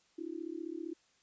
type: tone with amplitude modulation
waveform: sine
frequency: 329.6 Hz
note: E4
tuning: in tune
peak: -34 dBFS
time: 0.18-0.94 s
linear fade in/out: 10 ms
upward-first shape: sine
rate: 35.3 Hz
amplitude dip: 100%
effects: white hiss -70 dBFS RMS until 1.22 s + resampled to 16000 Hz

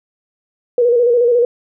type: tone with vibrato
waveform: sine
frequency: 480 Hz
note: B4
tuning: 49 cents flat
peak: -9 dBFS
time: 0.78-1.45 s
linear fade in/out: 2 ms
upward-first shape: square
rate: 14 Hz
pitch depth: 43 cents each way
effects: none

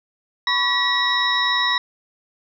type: tone cluster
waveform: sine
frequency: 999 / 1122 / 1927 / 3823 / 5360 Hz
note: B5 / C#6 / B6 / A#7 / E8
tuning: +20 / +21 / -43 / +43 / +28 cents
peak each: -25 / -26 / -21 / -21 / -30 dBFS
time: 0.47-1.78 s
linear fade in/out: 2 ms
effects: none

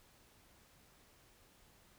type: silence
effects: pink hiss -66 dBFS RMS until 1.98 s

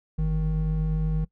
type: tone pair together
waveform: triangle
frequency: 49.55 / 157.3 Hz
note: G1 / D#3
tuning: +19 / +19 cents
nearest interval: octave + minor sixth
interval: 2000 cents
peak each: -23 dBFS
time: 0.18-1.25 s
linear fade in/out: 10 ms
effects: noise-tail reverb RT60 0.1 s tail -22 dB re dry

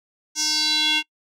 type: tone with band-pass filter sweep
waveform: square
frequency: 306.8 Hz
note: D#4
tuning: 24 cents flat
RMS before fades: -21 dBFS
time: 0.35-1.03 s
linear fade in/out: 50 ms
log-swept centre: 6000 to 2900 Hz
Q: 5
effects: noise-tail reverb RT60 0.1 s tail -25 dB re dry

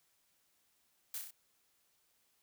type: noise with echo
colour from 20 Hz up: blue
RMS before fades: -41 dBFS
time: 1.14-1.18 s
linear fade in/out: 2 ms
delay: 32 ms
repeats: 4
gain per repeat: -3 dB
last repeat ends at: 1.308 s
effects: white hiss -75 dBFS RMS until 2.42 s

